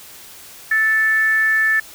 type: tone with frequency modulation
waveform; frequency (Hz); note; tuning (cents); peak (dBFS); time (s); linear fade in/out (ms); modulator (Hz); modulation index
sine; 1760; A6; 0; -13; 0.71-1.8; 5; 449; 0.31
effects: white hiss -40 dBFS RMS until 1.94 s